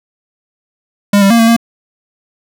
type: tone with pitch steps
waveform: square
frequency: 202.5 / 196.7 / 232.4 / 227.2 / 231.7 Hz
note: G#3 / G3 / A#3 / A#3 / A#3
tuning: -43 / +6 / -5 / -44 / -10 cents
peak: -6 dBFS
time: 1.13-1.565 s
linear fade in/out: 5 ms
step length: 87 ms
effects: none